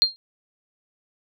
sine tone with exponential decay, 4202 Hz, C8, 7 cents sharp, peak -10 dBFS, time 0.02-0.16 s, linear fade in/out 0 ms, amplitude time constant 29 ms, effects none

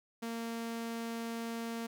sawtooth tone, 230.2 Hz, A#3, 22 cents flat, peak -33 dBFS, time 0.22-1.87 s, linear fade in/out 10 ms, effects none

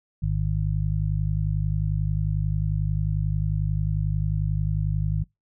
harmonic tone, 51.2 Hz, G#1, 24 cents flat, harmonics 1 / 2 / 3, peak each -26 / -26 / -26 dBFS, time 0.22-5.24 s, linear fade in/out 10 ms, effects noise-tail reverb RT60 0.2 s tail -26 dB re dry

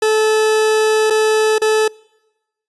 40% pulse tone with dropouts, 434.1 Hz, A4, 23 cents flat, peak -11 dBFS, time 0.02-1.88 s, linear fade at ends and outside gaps 5 ms, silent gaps 1.101-1.105 / 1.583-1.617 s, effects noise-tail reverb RT60 1.0 s tail -25 dB re dry + resampled to 24000 Hz

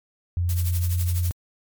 sine tone with pitch glide, 87.31 to 87.87 Hz, F2 to F2, 0 to +11 cents, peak -20 dBFS, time 0.37-1.31 s, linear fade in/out 0 ms, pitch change +11 cents, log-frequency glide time 0.63-0.92 s
blue noise with tremolo, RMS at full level -31 dBFS, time 0.49-1.32 s, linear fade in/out 0 ms, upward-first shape triangle, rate 12 Hz, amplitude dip 85%
effects MP3 96 kbps

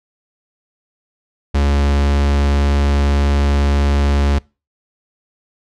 45% pulse tone, 70.9 Hz, C#2, 40 cents sharp, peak -12 dBFS, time 1.54-4.39 s, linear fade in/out 10 ms, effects noise-tail reverb RT60 0.3 s tail -25 dB re dry + low-pass 6000 Hz 12 dB/octave

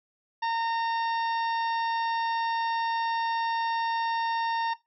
harmonic tone, 917 Hz, A#5, 29 cents flat, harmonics 1 / 2 / 3 / 4 / 5 / 6, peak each -26 / -35 / -42 / -42 / -47 / -46 dBFS, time 0.42-4.74 s, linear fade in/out 10 ms, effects noise-tail reverb RT60 0.2 s tail -17 dB re dry

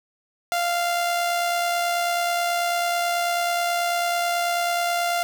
sawtooth tone with amplitude modulation, 695 Hz, F5, 9 cents flat, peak -16 dBFS, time 0.52-5.23 s, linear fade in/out 0 ms, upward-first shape sine, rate 69.2 Hz, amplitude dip 30%, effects none

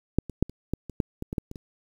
clicks, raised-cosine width 3 ms, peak -7 / -23 / -7 / -28 / -13 / -24 / -10 / -19 / -18 / -13 / -25 / -27 dBFS, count 12, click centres 0.186 / 0.297 / 0.426 / 0.496 / 0.736 / 0.897 / 1.002 / 1.224 / 1.329 / 1.382 / 1.514 / 1.558 s, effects 8-bit

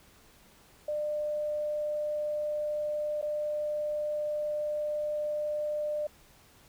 sine tone with dropouts, 599 Hz, D5, 34 cents sharp, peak -29 dBFS, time 0.88-6.07 s, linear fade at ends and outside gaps 5 ms, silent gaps 3.215-3.225 s, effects pink hiss -59 dBFS RMS until 6.68 s

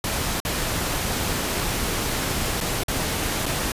pink noise with dropouts, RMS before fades -25 dBFS, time 0.04-3.72 s, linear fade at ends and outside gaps 2 ms, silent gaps 0.402-0.45 / 2.604-2.61 / 2.835-2.882 / 3.458-3.462 s, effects resampled to 32000 Hz

